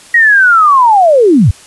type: linear sweep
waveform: sine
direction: down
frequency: 1911 to 72.9 Hz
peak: -3 dBFS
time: 0.14-1.51 s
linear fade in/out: 5 ms
effects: white hiss -37 dBFS RMS until 1.66 s + resampled to 24000 Hz